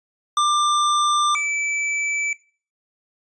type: tone pair in turn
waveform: square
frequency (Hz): 1189 / 2313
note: D6 / D7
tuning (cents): +21 / -27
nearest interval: octave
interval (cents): 1152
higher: second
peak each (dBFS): -16 / -21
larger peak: first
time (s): 0.37-1.35 / 1.35-2.33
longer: neither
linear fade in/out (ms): 2
effects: noise-tail reverb RT60 0.4 s tail -20 dB re dry + resampled to 22050 Hz